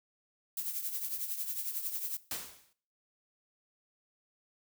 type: noise with tremolo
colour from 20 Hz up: violet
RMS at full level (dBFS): -34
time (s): 0.57-2.17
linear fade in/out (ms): 2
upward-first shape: triangle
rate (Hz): 11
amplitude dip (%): 70
type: noise with exponential decay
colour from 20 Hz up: white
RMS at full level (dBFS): -34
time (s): 2.31-2.73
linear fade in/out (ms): 1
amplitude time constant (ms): 91
effects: noise-tail reverb RT60 0.5 s tail -18 dB re dry